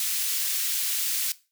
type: high-pass noise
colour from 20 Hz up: white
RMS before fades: -27 dBFS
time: 0-1.32 s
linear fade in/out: 2 ms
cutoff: 2500 Hz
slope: 12 dB/octave
effects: noise-tail reverb RT60 0.3 s tail -18 dB re dry